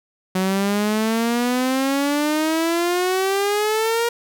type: exponential sweep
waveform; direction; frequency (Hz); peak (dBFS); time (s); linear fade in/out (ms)
sawtooth; up; 185 to 474.1; -14; 0.35-4.09; 5
effects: none